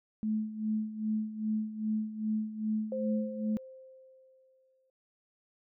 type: tone with tremolo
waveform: sine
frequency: 216.2 Hz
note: A3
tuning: 30 cents flat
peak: -27 dBFS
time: 0.23-3.57 s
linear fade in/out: 0 ms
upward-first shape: sine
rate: 2.5 Hz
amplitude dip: 75%
type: tone with exponential decay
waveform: sine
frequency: 523.3 Hz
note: C5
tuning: in tune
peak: -31 dBFS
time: 2.92-4.9 s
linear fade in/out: 2 ms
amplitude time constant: 430 ms
effects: none